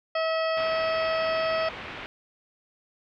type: harmonic tone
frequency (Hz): 645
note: E5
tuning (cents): -38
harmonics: 1 / 2 / 3 / 4 / 5 / 7 / 8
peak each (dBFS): -25 / -31 / -35 / -37 / -39 / -42 / -43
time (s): 0.15-1.69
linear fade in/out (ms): 5
type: low-pass noise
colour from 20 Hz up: white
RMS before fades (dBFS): -39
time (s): 0.57-2.06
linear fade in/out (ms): 0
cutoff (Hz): 2800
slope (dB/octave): 24
effects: none